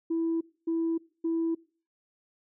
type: tone bursts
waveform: sine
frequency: 329.6 Hz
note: E4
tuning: in tune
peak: -24 dBFS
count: 3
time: 0.1-1.55 s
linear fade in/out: 10 ms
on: 310 ms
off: 260 ms
effects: noise-tail reverb RT60 0.4 s tail -23 dB re dry + tanh soft clip ceiling -22 dBFS